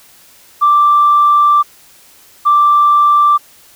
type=tone pair in turn; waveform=sine; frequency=1174.7 / 1174.7 Hz; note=D6 / D6; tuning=0 / 0 cents; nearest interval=unison; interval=0 cents; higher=neither; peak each=-5 dBFS; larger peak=neither; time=0.61-1.63 / 2.45-3.38 s; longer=first; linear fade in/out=20 ms; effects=tanh soft clip ceiling -1 dBFS + white hiss -44 dBFS RMS until 3.75 s